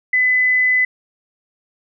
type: tone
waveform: sine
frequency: 2009 Hz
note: B6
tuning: 29 cents sharp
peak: -12 dBFS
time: 0.13-0.85 s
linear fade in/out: 5 ms
effects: none